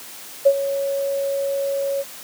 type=tone with ADSR envelope; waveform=sine; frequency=554.4 Hz; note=C#5; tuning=in tune; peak=-7 dBFS; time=0.45-2.04 s; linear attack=16 ms; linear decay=62 ms; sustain=-13 dB; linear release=35 ms; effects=white hiss -38 dBFS RMS until 2.23 s + high-pass 150 Hz 12 dB/octave